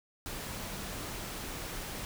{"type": "tone in noise", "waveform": "sine", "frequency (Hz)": 196, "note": "G3", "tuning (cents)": 0, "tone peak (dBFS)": -48, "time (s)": [0.56, 0.92], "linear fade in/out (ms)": 0, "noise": "pink", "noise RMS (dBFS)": -40, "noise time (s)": [0.26, 2.05], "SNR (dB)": -11, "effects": []}